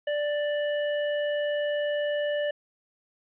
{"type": "tone", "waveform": "square", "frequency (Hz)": 588, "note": "D5", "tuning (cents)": 2, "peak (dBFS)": -26, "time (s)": [0.07, 2.51], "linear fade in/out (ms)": 5, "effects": ["resampled to 8000 Hz", "10-bit"]}